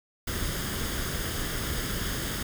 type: noise with comb filter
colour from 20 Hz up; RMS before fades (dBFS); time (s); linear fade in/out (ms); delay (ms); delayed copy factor
pink; -31; 0.27-2.43; 5; 0.6; +0.55
effects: none